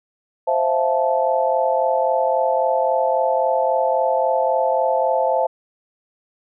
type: chord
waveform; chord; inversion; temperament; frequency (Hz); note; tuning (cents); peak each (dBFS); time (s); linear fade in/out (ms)
sine; F major seventh; second; just; 523.8 / 654.8 / 698.5 / 873.1; C5 / E5 / F5 / A5; +2 / -12 / 0 / -14; -20 / -21 / -24 / -21; 0.47-5.47; 10
effects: none